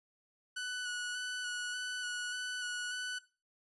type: tone with vibrato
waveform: sawtooth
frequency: 1480 Hz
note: F#6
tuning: in tune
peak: -33 dBFS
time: 0.56-3.19 s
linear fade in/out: 10 ms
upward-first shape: square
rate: 1.7 Hz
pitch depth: 15 cents each way
effects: noise-tail reverb RT60 0.3 s tail -17 dB re dry + resampled to 24000 Hz